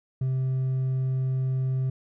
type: tone with hard clipping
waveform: sine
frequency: 130.81 Hz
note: C3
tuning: in tune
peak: -24 dBFS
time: 0.21-1.9 s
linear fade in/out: 5 ms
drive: 2 dB
effects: none